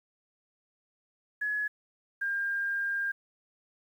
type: tone pair in turn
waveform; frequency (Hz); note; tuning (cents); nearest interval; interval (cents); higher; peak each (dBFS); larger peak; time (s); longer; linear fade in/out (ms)
sine; 1692 / 1603.8; G#6 / G6; +32 / +39; minor second; 93; first; -28; neither; 1.41-1.68 / 2.21-3.12; second; 10
effects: 10-bit